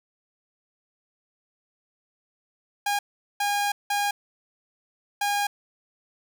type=tone bursts at uneven times; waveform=sawtooth; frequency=815 Hz; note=G#5; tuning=33 cents flat; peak=-19 dBFS; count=4; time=2.86-2.99 / 3.4-3.72 / 3.9-4.11 / 5.21-5.47 s; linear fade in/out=5 ms; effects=none